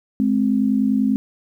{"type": "tone pair together", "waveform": "sine", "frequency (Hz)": [211.5, 261.6], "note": ["G#3", "C4"], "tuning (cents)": [32, 0], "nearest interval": "major third", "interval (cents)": 368, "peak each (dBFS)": -18, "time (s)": [0.2, 1.16], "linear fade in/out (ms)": 0, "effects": ["9-bit"]}